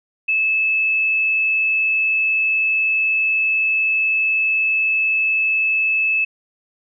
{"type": "tone with frequency modulation", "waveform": "sine", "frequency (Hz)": 2608, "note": "E7", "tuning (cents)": -19, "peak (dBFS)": -15, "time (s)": [0.28, 6.25], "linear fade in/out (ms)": 10, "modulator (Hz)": 55.3, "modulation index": 0.24, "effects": []}